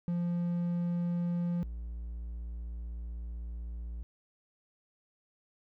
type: tone pair in turn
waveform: triangle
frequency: 173.6 / 57.93 Hz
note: F3 / A#1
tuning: -10 / -10 cents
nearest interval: octave + perfect fifth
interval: 1900 cents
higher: first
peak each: -27 / -35 dBFS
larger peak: first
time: 0.08-1.63 / 1.63-4.03 s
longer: second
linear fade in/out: 0 ms
effects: none